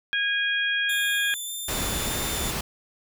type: harmonic tone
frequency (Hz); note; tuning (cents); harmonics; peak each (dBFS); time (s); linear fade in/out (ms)
820; G#5; -22; 2 / 3 / 4; -24 / -30 / -28; 0.13-1.34; 0
type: tone with vibrato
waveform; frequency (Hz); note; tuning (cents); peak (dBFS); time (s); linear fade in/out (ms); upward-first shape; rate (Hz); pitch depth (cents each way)
10% pulse; 3555; A7; +17; -24; 0.89-2.51; 5; square; 1.7; 11
type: noise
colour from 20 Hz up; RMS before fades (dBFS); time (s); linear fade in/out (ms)
pink; -29; 1.68-2.61; 5
effects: none